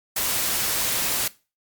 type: noise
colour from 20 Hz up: white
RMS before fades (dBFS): -24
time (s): 0.16-1.28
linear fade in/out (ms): 5
effects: noise-tail reverb RT60 0.3 s tail -19 dB re dry + Opus 48 kbps